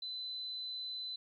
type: tone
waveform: sine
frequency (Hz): 4021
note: B7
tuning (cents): +30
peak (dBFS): -39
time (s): 0.02-1.16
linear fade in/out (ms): 5
effects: 13-bit